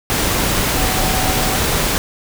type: tone in noise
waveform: sine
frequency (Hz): 752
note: F#5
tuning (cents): +28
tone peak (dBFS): -24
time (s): 0.77-1.56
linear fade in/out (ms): 0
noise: pink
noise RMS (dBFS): -17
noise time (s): 0.1-1.98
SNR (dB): -10
effects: none